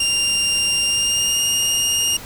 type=tone with pitch glide; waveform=20% pulse; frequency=2794 to 2833 Hz; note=F7 to F7; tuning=0 to +24 cents; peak=-11 dBFS; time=0-2.17 s; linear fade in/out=5 ms; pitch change=+24 cents; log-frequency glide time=0.84-1.42 s; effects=pink hiss -36 dBFS RMS until 2.25 s